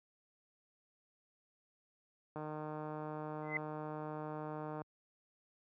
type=click train; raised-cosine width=1 ms; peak=-30 dBFS; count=377; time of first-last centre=2.36-4.818 s; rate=153 Hz
type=tone with exponential growth; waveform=sine; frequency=2041 Hz; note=C7; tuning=44 cents flat; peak=-30 dBFS; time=3.42-3.57 s; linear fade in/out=2 ms; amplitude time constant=31 ms
effects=high-pass 80 Hz 12 dB/octave